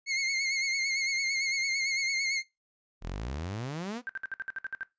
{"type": "tone with vibrato", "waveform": "sawtooth", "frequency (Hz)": 2156, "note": "C#7", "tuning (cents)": -49, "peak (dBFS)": -24, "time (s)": [0.06, 2.43], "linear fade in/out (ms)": 50, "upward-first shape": "sine", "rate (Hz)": 8.9, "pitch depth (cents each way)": 51}
{"type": "exponential sweep", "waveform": "sawtooth", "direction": "up", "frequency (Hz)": [37.51, 259.3], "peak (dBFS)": -30, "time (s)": [3.01, 4.02], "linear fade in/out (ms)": 50}
{"type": "tone bursts", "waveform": "sine", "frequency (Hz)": 1568, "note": "G6", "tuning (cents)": 0, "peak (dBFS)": -32, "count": 10, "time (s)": [4.07, 4.831], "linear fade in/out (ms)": 0, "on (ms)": 23, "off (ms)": 59}
{"effects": ["noise-tail reverb RT60 0.2 s tail -18 dB re dry", "resampled to 16000 Hz"]}